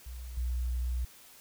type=tone with level steps; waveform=sine; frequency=61.3 Hz; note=B1; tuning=12 cents flat; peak=-39 / -29 dBFS; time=0.06-1.05 s; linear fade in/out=5 ms; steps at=0.37 s; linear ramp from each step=5 ms; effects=white hiss -55 dBFS RMS until 1.4 s